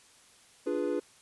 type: chord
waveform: triangle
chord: D diminished seventh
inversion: none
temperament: equal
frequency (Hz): 293.7 / 349.2 / 415.3 / 493.9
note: D4 / F4 / Ab4 / Cb5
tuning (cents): 0 / 0 / 0 / 0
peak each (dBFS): -32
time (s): 0.66-1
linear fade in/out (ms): 10
effects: white hiss -59 dBFS RMS until 1.21 s + resampled to 24000 Hz